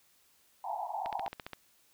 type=band-pass noise; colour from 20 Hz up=pink; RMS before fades=-37 dBFS; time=0.64-1.28 s; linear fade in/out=0 ms; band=700 to 920 Hz; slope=96 dB/octave
type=click train; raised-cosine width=0.3 ms; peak=-24 dBFS; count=8; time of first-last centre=1.06-1.533 s; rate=14.8 Hz
effects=white hiss -67 dBFS RMS until 1.93 s